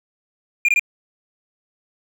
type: tone bursts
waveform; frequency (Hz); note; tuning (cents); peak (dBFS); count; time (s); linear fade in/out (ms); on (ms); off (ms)
triangle; 2409; D7; +43; -11; 3; 0.65-0.795; 2; 35; 20
effects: none